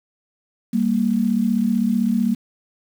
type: tone pair together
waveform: sine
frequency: 197.4 / 233.1 Hz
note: G3 / A#3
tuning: +12 / 0 cents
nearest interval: minor third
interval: 288 cents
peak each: -20 / -18 dBFS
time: 0.73-2.35 s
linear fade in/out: 10 ms
effects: 7-bit